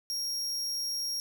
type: tone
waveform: 40% pulse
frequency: 5588 Hz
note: F8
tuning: in tune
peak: -30 dBFS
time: 0.1-1.2 s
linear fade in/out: 0 ms
effects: none